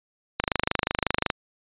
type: click train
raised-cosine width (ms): 0.3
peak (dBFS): -5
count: 24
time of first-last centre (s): 0.4-1.302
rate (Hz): 25.5
effects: resampled to 8000 Hz